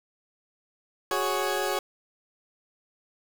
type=chord; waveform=20% pulse; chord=F# suspended second; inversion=none; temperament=equal; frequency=370 / 415.3 / 554.4 Hz; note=F#4 / G#4 / C#5; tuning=0 / 0 / 0 cents; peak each=-25 dBFS; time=1.11-1.79 s; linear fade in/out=2 ms; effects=7-bit